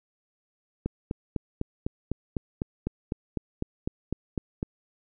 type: click train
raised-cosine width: 3 ms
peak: -15 dBFS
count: 16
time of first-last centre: 0.86-4.629 s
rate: 3.98 Hz
effects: none